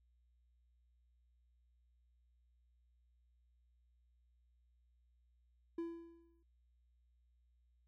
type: tone with exponential decay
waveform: triangle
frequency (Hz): 335.6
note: E4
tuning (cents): +31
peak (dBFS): -35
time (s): 5.78-6.43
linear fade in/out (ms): 5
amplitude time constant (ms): 140
effects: added 60 Hz sine -70 dBFS peak until 7.87 s